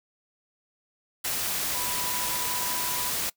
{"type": "tone in noise", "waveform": "sine", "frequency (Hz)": 987, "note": "B5", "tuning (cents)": -1, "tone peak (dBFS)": -36, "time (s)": [1.74, 3.1], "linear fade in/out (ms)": 10, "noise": "white", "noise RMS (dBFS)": -29, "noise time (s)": [1.24, 3.3], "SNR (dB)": -10, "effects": ["noise-tail reverb RT60 0.1 s tail -22 dB re dry"]}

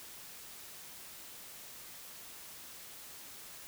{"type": "silence", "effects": ["white hiss -50 dBFS RMS until 3.67 s"]}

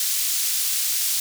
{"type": "high-pass noise", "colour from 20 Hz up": "pink", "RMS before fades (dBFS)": -23, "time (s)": [0, 1.2], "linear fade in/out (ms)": 2, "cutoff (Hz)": 4900, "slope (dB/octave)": 12, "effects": []}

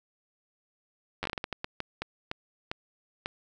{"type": "slowing click train", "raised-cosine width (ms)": 0.3, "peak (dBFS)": -16, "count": 15, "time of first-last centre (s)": [1.23, 3.259], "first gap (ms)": 10, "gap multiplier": 1.36, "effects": []}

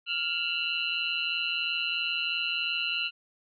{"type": "tone cluster", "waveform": "sine", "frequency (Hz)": [1397, 2642, 2765, 2930, 4054], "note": ["F6", "E7", "F7", "F#7", "B7"], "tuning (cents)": [0, 3, -18, -18, 45], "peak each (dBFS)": [-39, -35, -31, -32, -39], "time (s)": [0.06, 3.11], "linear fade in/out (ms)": 50, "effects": []}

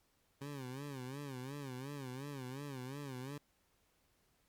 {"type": "tone with vibrato", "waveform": "20% pulse", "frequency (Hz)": 135.1, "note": "C#3", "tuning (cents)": -44, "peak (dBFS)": -38, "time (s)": [0.41, 3.38], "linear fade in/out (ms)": 5, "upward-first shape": "sine", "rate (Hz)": 2.8, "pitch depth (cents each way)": 130, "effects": ["pink hiss -75 dBFS RMS until 4.48 s", "MP3 96 kbps"]}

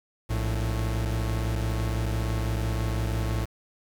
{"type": "tone pair together", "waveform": "45% pulse", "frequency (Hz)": [57.63, 109.3], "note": ["A#1", "A2"], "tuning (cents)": [-19, -11], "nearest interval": "major seventh", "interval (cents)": 1108, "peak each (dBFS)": [-28, -28], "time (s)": [0.29, 3.46], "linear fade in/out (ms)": 20, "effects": ["8-bit"]}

